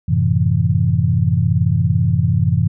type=chord; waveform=sine; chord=F# half-diminished seventh; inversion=none; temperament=equal; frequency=92.5 / 110 / 130.81 / 164.81 Hz; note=F#2 / A2 / C3 / E3; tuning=0 / 0 / 0 / 0 cents; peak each=-18 dBFS; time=0.08-2.68 s; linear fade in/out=10 ms; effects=none